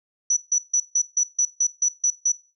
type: tone bursts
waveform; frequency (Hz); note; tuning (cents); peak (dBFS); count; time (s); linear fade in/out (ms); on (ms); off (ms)
sine; 5920; F#8; 0; -16; 10; 0.3-2.32; 5; 67; 150
effects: noise-tail reverb RT60 0.3 s tail -17 dB re dry